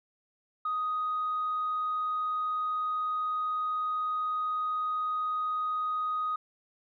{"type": "tone", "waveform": "sine", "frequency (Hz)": 1248, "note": "D#6", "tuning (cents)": 5, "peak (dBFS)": -27, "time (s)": [0.65, 6.36], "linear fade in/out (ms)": 5, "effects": ["tanh soft clip ceiling -24 dBFS"]}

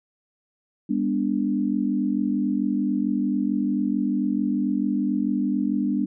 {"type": "chord", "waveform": "sine", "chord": "G# diminished", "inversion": "none", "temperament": "equal with one note detuned", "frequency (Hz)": [202.4, 246.9, 293.7], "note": ["G#3", "B3", "D4"], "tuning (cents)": [-44, 0, 0], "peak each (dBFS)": -25, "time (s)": [0.89, 6.06], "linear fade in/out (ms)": 10, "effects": []}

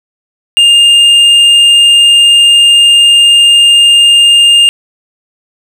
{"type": "tone with hard clipping", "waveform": "sine", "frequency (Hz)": 2813, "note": "F7", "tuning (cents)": 12, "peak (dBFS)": -3, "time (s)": [0.57, 4.69], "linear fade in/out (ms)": 0, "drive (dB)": 5, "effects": []}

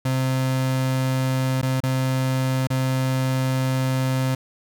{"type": "tone with dropouts", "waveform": "35% pulse", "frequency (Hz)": 130.81, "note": "C3", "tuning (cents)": 0, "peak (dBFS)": -18, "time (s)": [0.05, 4.35], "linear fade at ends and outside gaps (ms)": 5, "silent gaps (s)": [[1.615, 1.627], [1.804, 1.834], [2.672, 2.702]], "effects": []}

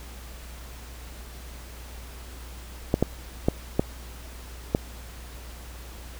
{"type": "clicks", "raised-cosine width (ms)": 2, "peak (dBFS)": -6, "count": 5, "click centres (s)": [2.941, 3.026, 3.485, 3.795, 4.749], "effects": ["added 60 Hz sine -40 dBFS peak until 6.19 s", "pink hiss -46 dBFS RMS until 6.19 s"]}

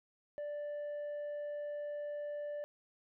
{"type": "tone with tanh clipping", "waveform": "sine", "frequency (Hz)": 587.3, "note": "D5", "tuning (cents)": 0, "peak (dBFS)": -39, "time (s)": [0.38, 2.64], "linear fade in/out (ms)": 0, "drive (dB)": 3, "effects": []}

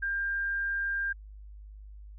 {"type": "tone", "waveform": "sine", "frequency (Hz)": 1597, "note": "G6", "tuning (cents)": 32, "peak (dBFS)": -28, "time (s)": [0.02, 1.13], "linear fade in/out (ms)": 10, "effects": ["added 51 Hz sine -44 dBFS peak until 2.18 s"]}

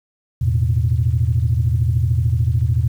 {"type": "chord", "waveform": "sine", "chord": "E suspended fourth", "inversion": "none", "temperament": "equal", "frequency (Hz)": [82.41, 110, 123.47], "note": ["E2", "A2", "B2"], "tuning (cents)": [0, 0, 0], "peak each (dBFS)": -18, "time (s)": [0.41, 2.88], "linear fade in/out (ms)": 10, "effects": ["tanh soft clip ceiling -6 dBFS", "8-bit"]}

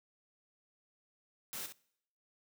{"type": "noise with echo", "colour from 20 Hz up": "white", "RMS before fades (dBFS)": -42, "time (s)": [1.53, 1.66], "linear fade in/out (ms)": 0, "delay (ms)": 63, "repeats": 1, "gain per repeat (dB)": -8, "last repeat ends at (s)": 1.723, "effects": ["noise-tail reverb RT60 0.7 s tail -23 dB re dry", "high-pass 100 Hz 12 dB/octave"]}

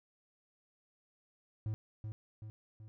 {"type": "tone with echo", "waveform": "triangle", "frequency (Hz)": 108.1, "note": "A2", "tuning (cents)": -30, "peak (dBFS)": -32, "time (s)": [1.66, 1.74], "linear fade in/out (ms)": 0, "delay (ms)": 380, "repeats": 3, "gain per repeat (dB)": -5, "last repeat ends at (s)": 2.88, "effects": []}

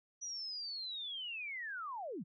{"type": "linear sweep", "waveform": "sine", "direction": "down", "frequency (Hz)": [5900, 130.81], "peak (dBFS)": -40, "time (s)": [0.21, 2.24], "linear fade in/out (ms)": 20, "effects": []}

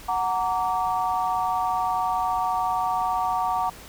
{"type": "chord", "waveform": "sine", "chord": "Gb augmented", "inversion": "none", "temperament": "just", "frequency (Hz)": [740, 925, 1156.2], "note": ["Gb5", "Bb5", "D6"], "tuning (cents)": [0, -14, -27], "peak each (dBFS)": [-25, -26, -28], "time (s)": [0.08, 3.7], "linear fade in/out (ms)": 10, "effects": ["added 50 Hz sine -49 dBFS peak until 3.88 s", "pink hiss -44 dBFS RMS until 3.88 s"]}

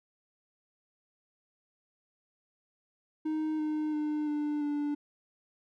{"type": "tone with pitch steps", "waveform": "triangle", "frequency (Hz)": [311.1, 306.3, 301.5, 296.9, 292.3], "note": ["D#4", "D#4", "D4", "D4", "D4"], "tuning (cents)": [0, -27, 46, 19, -8], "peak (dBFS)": -27, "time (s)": [3.25, 4.95], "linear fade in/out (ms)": 10, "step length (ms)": 340, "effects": []}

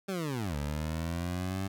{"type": "linear two-way sweep", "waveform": "20% pulse", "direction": "down then up", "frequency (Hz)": [200, 71.1, 97.5], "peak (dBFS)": -27, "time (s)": [0.08, 1.68], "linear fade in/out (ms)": 10, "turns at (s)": 0.56, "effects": []}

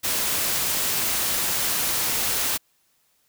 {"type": "noise", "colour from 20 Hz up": "white", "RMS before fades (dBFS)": -24, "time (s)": [0.03, 2.58], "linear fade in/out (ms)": 20, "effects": ["white hiss -66 dBFS RMS until 3.28 s"]}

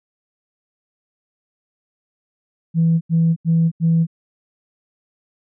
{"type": "tone bursts", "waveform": "sine", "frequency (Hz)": 164.81, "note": "E3", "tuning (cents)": 0, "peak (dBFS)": -11, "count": 4, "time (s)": [2.74, 4.069], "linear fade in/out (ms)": 50, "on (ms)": 270, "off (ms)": 83, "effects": ["tanh soft clip ceiling -8 dBFS"]}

